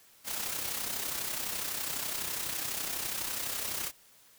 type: noise with amplitude modulation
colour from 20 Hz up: white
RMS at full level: -33 dBFS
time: 0.24-3.92 s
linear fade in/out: 50 ms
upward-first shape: sine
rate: 32 Hz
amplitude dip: 50%
effects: white hiss -60 dBFS RMS until 4.38 s